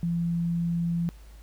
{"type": "tone", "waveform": "sine", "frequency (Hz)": 170, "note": "F3", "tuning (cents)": -46, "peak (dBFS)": -24, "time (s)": [0.03, 1.09], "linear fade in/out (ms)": 0, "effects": ["added 52 Hz sine -45 dBFS peak until 1.42 s", "pink hiss -58 dBFS RMS until 1.42 s"]}